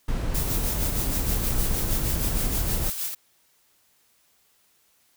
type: noise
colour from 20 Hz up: brown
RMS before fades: -26 dBFS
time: 0.08-2.9 s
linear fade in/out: 5 ms
type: noise with tremolo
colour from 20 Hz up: blue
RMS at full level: -28 dBFS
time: 0.34-3.15 s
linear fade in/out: 10 ms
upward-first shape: sine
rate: 6.4 Hz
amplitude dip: 50%
effects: white hiss -64 dBFS RMS until 5.16 s